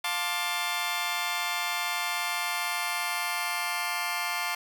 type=chord; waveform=15% pulse; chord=D minor seventh; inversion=first; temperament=just; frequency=704.8 / 881 / 1057.2 / 1174.7 Hz; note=F5 / A5 / C6 / D6; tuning=+16 / +2 / +18 / 0 cents; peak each=-28 / -28 / -28 / -28 dBFS; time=0.04-4.55 s; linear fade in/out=5 ms; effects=none